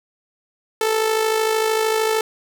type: tone with amplitude modulation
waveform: sawtooth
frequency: 440 Hz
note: A4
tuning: in tune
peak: -11 dBFS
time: 0.81-2.21 s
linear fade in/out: 2 ms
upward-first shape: sine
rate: 53.2 Hz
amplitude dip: 50%
effects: none